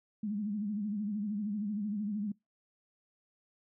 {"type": "tone with vibrato", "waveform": "sine", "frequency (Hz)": 207.7, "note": "G#3", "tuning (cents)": 0, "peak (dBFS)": -32, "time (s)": [0.23, 2.32], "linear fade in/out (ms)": 5, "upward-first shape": "sine", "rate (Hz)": 13, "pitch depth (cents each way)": 83, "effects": ["noise-tail reverb RT60 0.2 s tail -24 dB re dry"]}